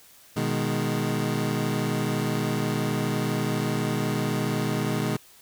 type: chord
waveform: 25% pulse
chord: G# minor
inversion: first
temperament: equal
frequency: 123.47 / 155.56 / 207.7 Hz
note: B2 / D#3 / G#3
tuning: 0 / 0 / 0 cents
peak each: -25 dBFS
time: 0.36-5.17 s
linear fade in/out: 10 ms
effects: white hiss -53 dBFS RMS until 5.41 s